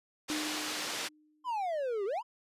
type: band-pass noise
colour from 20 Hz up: white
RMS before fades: -37 dBFS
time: 0.28-1.09 s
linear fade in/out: 20 ms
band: 250 to 5300 Hz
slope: 12 dB/octave
type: tone with exponential decay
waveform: sine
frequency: 304.6 Hz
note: D#4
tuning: 37 cents flat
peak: -32 dBFS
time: 0.3-1.5 s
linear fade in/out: 0 ms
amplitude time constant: 260 ms
type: exponential two-way sweep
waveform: triangle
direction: down then up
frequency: 1051 to 380 to 1051 Hz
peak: -29 dBFS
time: 1.44-2.23 s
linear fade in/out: 50 ms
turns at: 2.05 s
effects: resampled to 32000 Hz